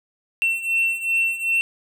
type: beating tone pair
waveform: triangle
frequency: 2700 / 2702.6 Hz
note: E7 / E7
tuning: +41 / +43 cents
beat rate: 2.6 Hz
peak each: -23 / -19 dBFS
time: 0.42-1.61 s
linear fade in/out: 0 ms
effects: none